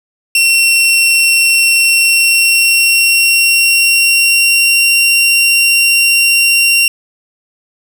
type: tone with pitch glide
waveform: sawtooth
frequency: 2723 to 2755 Hz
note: F7 to F7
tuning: -44 to -24 cents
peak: -4 dBFS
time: 0.35-6.88 s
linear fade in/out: 2 ms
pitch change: +20 cents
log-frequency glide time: 1.82-4.91 s
effects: none